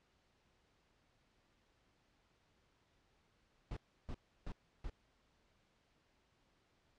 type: noise bursts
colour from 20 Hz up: brown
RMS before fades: -43 dBFS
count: 4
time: 3.71-4.898 s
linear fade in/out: 2 ms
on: 57 ms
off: 320 ms
effects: pink hiss -75 dBFS RMS until 6.98 s + low-pass 5000 Hz 12 dB/octave